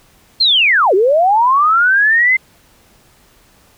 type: linear two-way sweep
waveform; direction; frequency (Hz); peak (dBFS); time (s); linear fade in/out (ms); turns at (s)
sine; down then up; 4298 to 355.9 to 2094; -8; 0.4-2.37; 10; 0.94
effects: pink hiss -50 dBFS RMS until 3.77 s